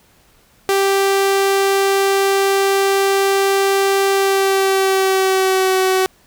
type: tone with pitch glide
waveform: sawtooth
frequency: 392 to 376.5 Hz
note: G4 to F#4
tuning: 0 to +30 cents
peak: -9 dBFS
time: 0.69-6.06 s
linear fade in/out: 0 ms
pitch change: -70 cents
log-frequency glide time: 4.12-5.77 s
effects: pink hiss -53 dBFS RMS until 6.26 s